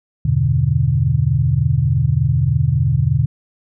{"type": "chord", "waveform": "sine", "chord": "E minor seventh", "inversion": "none", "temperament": "equal", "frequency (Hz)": [82.41, 98, 123.47, 146.83], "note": ["E2", "G2", "B2", "D3"], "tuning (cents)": [0, 0, 0, 0], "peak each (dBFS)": [-21, -22, -16, -17], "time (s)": [0.25, 3.26], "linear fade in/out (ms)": 5, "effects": []}